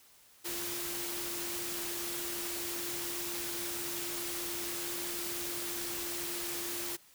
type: tone in noise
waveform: sine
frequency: 346.3 Hz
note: F4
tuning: 15 cents flat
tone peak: -43 dBFS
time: 0.44-6.97 s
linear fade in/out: 20 ms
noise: white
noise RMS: -38 dBFS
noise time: 0.44-6.97 s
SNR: -8 dB
effects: white hiss -61 dBFS RMS until 7.14 s